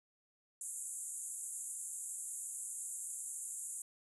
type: band-pass noise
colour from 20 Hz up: pink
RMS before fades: -44 dBFS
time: 0.61-3.82 s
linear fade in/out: 2 ms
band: 7000 to 11000 Hz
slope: 96 dB/octave
effects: none